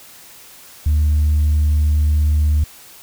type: tone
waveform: sine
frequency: 75.3 Hz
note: D2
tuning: 44 cents sharp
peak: -10 dBFS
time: 0.86-2.64 s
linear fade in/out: 5 ms
effects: tanh soft clip ceiling -10 dBFS + white hiss -42 dBFS RMS until 3.02 s